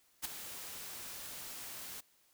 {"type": "noise with ADSR envelope", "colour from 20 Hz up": "white", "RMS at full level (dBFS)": -35, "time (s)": [0.22, 2.01], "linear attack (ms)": 31, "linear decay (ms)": 8, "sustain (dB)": -11, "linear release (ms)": 12, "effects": ["white hiss -70 dBFS RMS until 2.33 s"]}